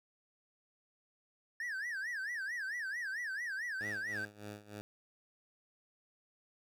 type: tone with vibrato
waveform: triangle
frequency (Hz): 1731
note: A6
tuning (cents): -29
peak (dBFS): -35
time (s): 1.6-4.25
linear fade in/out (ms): 2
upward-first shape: sine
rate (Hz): 4.5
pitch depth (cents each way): 220
type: tone with tremolo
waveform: 10% pulse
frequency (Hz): 104.1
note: G#2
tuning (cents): +5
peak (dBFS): -35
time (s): 3.81-4.81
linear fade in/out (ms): 0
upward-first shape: sine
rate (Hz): 3.3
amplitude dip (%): 85
effects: none